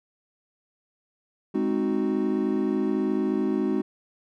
triangle chord, Ab dominant seventh, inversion none, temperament equal, 207.7 / 261.6 / 311.1 / 370 Hz, Ab3 / C4 / Eb4 / Gb4, 0 / 0 / 0 / 0 cents, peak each -26 dBFS, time 1.54-3.82 s, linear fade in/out 10 ms, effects none

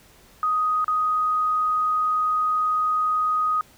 sine tone with dropouts, 1249 Hz, D#6, 6 cents sharp, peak -19 dBFS, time 0.43-3.61 s, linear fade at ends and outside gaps 1 ms, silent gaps 0.844-0.88 s, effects pink hiss -53 dBFS RMS until 3.77 s

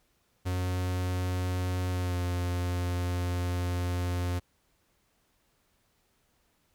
45% pulse tone with pitch glide, 91 to 88.87 Hz, F#2 to F2, -28 to +31 cents, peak -28 dBFS, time 0.45-4.4 s, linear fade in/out 20 ms, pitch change -41 cents, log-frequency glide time 1.91-2.2 s, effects pink hiss -71 dBFS RMS until 6.74 s

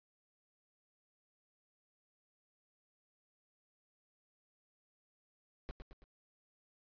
brown noise with echo, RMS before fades -41 dBFS, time 5.69-5.71 s, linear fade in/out 0 ms, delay 110 ms, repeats 3, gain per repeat -6 dB, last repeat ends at 6.04 s, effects resampled to 11025 Hz

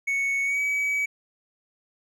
triangle tone with pitch glide, 2217 to 2277 Hz, C#7 to C#7, 0 to +46 cents, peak -21 dBFS, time 0.07-1.06 s, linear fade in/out 10 ms, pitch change +46 cents, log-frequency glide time 0.44-0.6 s, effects none

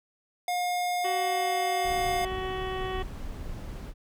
square tone with pitch glide, 714 to 709.1 Hz, F5 to F5, +38 to +26 cents, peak -27 dBFS, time 0.48-2.25 s, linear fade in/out 2 ms, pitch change -12 cents, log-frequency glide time 0.92-1.69 s
harmonic tone, 375.1 Hz, F#4, 24 cents sharp, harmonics 1 / 2 / 3 / 4 / 5 / 6 / 7 / 8 / 9, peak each -33 / -37 / -39 / -50 / -41 / -52 / -48 / -45 / -47 dBFS, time 1.04-3.03 s, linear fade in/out 10 ms
brown noise, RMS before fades -37 dBFS, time 1.83-3.94 s, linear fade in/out 50 ms
effects none

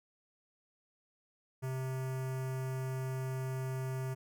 square tone with notch filter, 130.81 Hz, C3, in tune, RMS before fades -37 dBFS, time 1.62-4.15 s, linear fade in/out 20 ms, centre 3800 Hz, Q 0.91, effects none

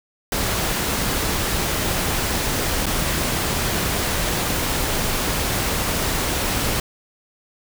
pink noise with dropouts, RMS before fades -22 dBFS, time 0.32-6.8 s, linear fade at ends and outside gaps 2 ms, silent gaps 2.858-2.865 s, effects none

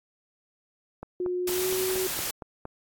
click train, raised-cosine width 1 ms, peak -23 dBFS, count 8, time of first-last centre 1.03-2.654 s, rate 4.31 Hz
sine tone with pitch glide, 360.4 to 373.5 Hz, F#4 to F#4, -45 to +16 cents, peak -26 dBFS, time 1.2-2.07 s, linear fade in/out 2 ms, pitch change +61 cents, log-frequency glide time 1.51-1.69 s
white noise, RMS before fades -31 dBFS, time 1.47-2.31 s, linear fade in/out 5 ms
effects AAC 64 kbps

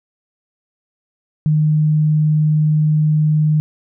sine tone, 153.2 Hz, D#3, 27 cents flat, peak -11 dBFS, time 1.46-3.6 s, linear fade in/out 0 ms, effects none

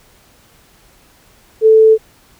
sine tone, 440 Hz, A4, in tune, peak -4 dBFS, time 1.61-1.98 s, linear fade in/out 50 ms, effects pink hiss -49 dBFS RMS until 2.39 s

